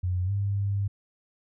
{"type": "tone with pitch glide", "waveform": "sine", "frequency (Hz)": [90.7, 100.06], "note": ["F#2", "G2"], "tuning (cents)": [-34, 36], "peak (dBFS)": -24, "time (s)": [0.03, 0.88], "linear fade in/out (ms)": 10, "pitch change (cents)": 170, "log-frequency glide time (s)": [0.25, 0.31], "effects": []}